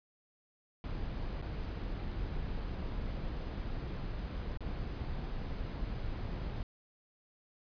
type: noise with dropouts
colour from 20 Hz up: brown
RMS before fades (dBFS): -38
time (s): 0.84-6.63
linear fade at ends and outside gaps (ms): 1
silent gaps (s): 1.416-1.423 / 4.574-4.606
effects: resampled to 11025 Hz